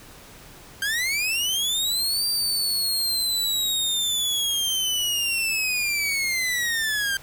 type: linear two-way sweep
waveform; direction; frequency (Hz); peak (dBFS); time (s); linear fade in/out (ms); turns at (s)
sawtooth; up then down; 1568 to 4699 to 1568; -19; 0.82-7.17; 2; 2.26
effects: pink hiss -46 dBFS RMS until 7.22 s